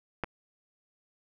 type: clicks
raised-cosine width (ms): 0.5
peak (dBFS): -15 / -27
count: 2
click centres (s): 0.237 / 0.243
effects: none